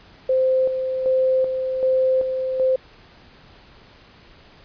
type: tone with tremolo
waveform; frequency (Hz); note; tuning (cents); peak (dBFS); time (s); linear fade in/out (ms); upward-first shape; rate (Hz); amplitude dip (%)
sine; 520; C5; -11; -15; 0.29-2.76; 5; square; 1.3; 50
effects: pink hiss -49 dBFS RMS until 4.64 s + resampled to 11025 Hz